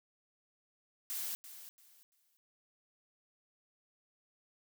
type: noise with echo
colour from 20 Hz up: blue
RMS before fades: -39 dBFS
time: 1.1-1.35 s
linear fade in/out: 0 ms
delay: 340 ms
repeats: 3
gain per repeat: -12 dB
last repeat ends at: 2.37 s
effects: none